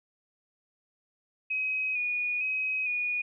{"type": "tone with vibrato", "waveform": "sine", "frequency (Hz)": 2495, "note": "D#7", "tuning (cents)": 4, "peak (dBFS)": -27, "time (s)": [1.5, 3.22], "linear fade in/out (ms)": 10, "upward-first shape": "square", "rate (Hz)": 1.1, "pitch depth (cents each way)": 27, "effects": []}